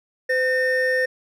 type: tone pair together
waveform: triangle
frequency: 511 / 1821 Hz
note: C5 / A#6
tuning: -41 / -41 cents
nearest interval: octave + minor seventh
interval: 2200 cents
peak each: -19 dBFS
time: 0.29-1.06 s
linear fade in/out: 10 ms
effects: none